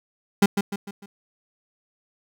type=tone with echo; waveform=35% pulse; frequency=200.2 Hz; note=G3; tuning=37 cents sharp; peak=-11 dBFS; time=0.42-0.46 s; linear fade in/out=5 ms; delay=150 ms; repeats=4; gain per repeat=-7 dB; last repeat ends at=1.06 s; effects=none